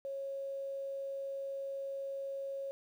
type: tone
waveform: sine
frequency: 548 Hz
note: C#5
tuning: 20 cents flat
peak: -37 dBFS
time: 0.05-2.71 s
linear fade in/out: 0 ms
effects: 11-bit